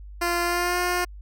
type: tone with pitch glide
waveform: 10% pulse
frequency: 346.7 to 356.2 Hz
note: F4 to F4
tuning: -13 to +34 cents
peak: -14 dBFS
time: 0.21-1.05 s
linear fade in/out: 10 ms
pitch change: +47 cents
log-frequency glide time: 0.44-0.78 s
effects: added 50 Hz sine -38 dBFS peak until 1.21 s